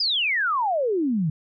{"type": "exponential sweep", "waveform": "sine", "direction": "down", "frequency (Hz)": [5110, 146.83], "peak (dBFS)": -20, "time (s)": [0, 1.3], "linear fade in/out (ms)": 5, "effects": []}